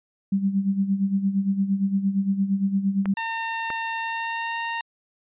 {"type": "tone with tremolo", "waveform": "sine", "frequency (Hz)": 196, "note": "G3", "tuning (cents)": 0, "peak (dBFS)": -17, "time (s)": [0.32, 3.14], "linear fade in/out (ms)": 5, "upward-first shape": "sine", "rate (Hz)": 8.7, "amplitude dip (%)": 70}
{"type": "clicks", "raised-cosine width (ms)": 0.5, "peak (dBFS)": -17, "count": 2, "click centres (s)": [3.057, 3.703]}
{"type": "tone with pitch glide", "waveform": "20% pulse", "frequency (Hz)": [909, 923.3], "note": ["A#5", "A#5"], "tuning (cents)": [-44, -17], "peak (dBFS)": -21, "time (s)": [3.17, 4.81], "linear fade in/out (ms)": 2, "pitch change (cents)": 27, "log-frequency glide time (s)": [3.99, 4.59]}
{"effects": ["resampled to 8000 Hz"]}